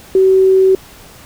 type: tone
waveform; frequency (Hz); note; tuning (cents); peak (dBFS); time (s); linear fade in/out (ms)
sine; 380; F#4; +46; -6; 0.15-0.75; 2
effects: pink hiss -39 dBFS RMS until 1.25 s